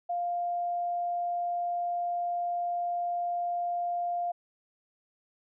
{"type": "tone", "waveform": "sine", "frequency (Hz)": 700, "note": "F5", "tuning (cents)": 4, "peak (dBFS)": -28, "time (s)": [0.09, 4.32], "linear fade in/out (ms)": 10, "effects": []}